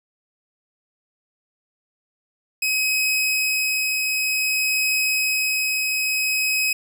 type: tone with tremolo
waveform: sawtooth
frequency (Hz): 2539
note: D#7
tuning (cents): +34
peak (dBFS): -15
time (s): 2.62-6.73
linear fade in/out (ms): 5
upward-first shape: triangle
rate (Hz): 0.54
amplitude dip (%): 25
effects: none